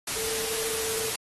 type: tone in noise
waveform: sine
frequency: 445.7 Hz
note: A4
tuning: 22 cents sharp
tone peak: -34 dBFS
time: 0.16-1.1 s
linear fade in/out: 5 ms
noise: white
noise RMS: -30 dBFS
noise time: 0.07-1.16 s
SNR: -7 dB
effects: AAC 32 kbps